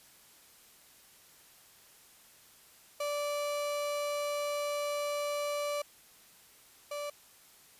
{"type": "tone pair in turn", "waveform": "35% pulse", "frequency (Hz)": [583, 583], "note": ["D5", "D5"], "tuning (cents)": [-13, -13], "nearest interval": "unison", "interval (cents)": 0, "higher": "neither", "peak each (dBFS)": [-30, -34], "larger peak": "first", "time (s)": [[3, 5.82], [6.91, 7.1]], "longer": "first", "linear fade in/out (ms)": 5, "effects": ["white hiss -59 dBFS RMS until 7.79 s", "resampled to 32000 Hz"]}